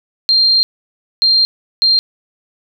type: tone bursts at uneven times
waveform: sine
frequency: 4186 Hz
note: C8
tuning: in tune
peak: -8 dBFS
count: 3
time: 0.29-0.63 / 1.22-1.45 / 1.82-1.99 s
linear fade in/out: 0 ms
effects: none